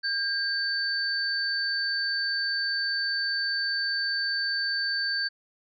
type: tone pair together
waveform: sine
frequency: 1605 / 4540 Hz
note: G6 / C#8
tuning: +40 / +41 cents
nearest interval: octave + tritone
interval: 1801 cents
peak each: -28 dBFS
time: 0.03-5.29 s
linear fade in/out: 20 ms
effects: none